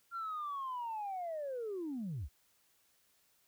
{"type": "linear sweep", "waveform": "sine", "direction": "down", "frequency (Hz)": [1392, 51.91], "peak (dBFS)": -36, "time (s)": [0.11, 2.29], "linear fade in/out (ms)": 50, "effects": ["tanh soft clip ceiling -34 dBFS", "white hiss -72 dBFS RMS until 3.47 s"]}